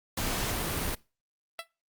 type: noise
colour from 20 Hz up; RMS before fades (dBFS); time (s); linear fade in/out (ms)
pink; -31; 0.17-0.95; 5
type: tone with exponential decay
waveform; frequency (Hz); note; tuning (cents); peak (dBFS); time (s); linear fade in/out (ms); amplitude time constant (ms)
10% pulse; 665; E5; +15; -23; 1.59-1.67; 1; 16
effects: noise-tail reverb RT60 0.3 s tail -22 dB re dry + Opus 48 kbps